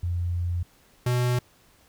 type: tone pair in turn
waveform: sine / square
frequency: 87.31 / 123.47 Hz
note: F2 / B2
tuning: 0 / 0 cents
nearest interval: tritone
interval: 600 cents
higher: second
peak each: -24 / -22 dBFS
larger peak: second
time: 0.03-0.63 / 1.06-1.39 s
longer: first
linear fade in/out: 5 ms
effects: pink hiss -59 dBFS RMS until 1.88 s